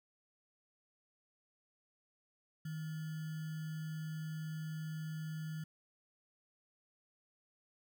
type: tone with sample-and-hold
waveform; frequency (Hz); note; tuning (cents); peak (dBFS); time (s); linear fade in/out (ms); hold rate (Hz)
sine; 157.3; D#3; +19; -39; 2.65-5.64; 5; 1575
effects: none